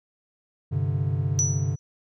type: chord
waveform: triangle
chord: G suspended fourth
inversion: none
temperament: just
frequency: 98 / 130.67 / 147 Hz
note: G2 / C3 / D3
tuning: 0 / -2 / +2 cents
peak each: -25 dBFS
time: 0.71-1.76 s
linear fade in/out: 20 ms
type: tone with exponential decay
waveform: sine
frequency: 5920 Hz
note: F#8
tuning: in tune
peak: -18 dBFS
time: 1.39-1.79 s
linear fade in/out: 0 ms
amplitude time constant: 85 ms
effects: none